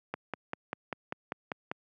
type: click train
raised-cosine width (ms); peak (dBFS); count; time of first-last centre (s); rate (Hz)
0.5; -18; 9; 0.14-1.715; 5.08
effects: high-pass 150 Hz 12 dB/octave